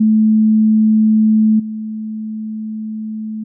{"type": "tone with level steps", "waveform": "sine", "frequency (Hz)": 217.3, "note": "A3", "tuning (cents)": -21, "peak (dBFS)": [-8, -21], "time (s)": [0, 3.44], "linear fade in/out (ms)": 10, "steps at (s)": 1.59, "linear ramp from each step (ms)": 10, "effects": []}